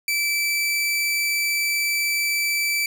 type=tone; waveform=sawtooth; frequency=2321 Hz; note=D7; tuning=21 cents flat; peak=-17 dBFS; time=0.08-2.86 s; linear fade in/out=2 ms; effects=none